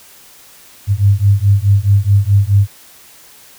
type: beating tone pair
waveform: sine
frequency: 98 / 102.7 Hz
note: G2 / G#2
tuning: 0 / -19 cents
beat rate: 4.7 Hz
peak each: -11 dBFS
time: 0.87-2.68 s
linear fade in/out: 50 ms
effects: white hiss -42 dBFS RMS until 3.58 s